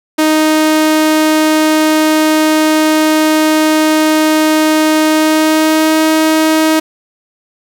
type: tone with pitch glide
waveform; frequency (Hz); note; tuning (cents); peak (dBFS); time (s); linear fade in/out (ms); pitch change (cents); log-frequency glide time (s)
sawtooth; 311.1 to 315.4; D#4 to D#4; 0 to +24; -4; 0.18-6.8; 10; +24; 5.06-6.05
effects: none